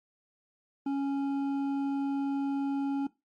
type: tone with hard clipping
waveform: sine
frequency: 277.2 Hz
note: C#4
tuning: in tune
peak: -29 dBFS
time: 0.86-3.07 s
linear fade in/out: 5 ms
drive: 7 dB
effects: noise-tail reverb RT60 0.2 s tail -17 dB re dry + MP3 48 kbps